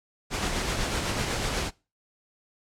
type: noise with tremolo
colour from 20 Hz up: pink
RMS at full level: -27 dBFS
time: 0.3-1.71 s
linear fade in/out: 50 ms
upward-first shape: sine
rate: 8 Hz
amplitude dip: 30%
effects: noise-tail reverb RT60 0.3 s tail -23 dB re dry + low-pass 8000 Hz 12 dB/octave